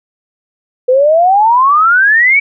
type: exponential sweep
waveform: sine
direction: up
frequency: 493.4 to 2304 Hz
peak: -5 dBFS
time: 0.88-2.4 s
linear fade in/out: 10 ms
effects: none